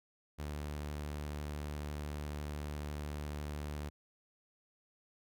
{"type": "tone", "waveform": "sawtooth", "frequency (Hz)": 74, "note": "D2", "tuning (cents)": 14, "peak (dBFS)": -35, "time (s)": [0.38, 3.9], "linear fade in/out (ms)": 20, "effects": []}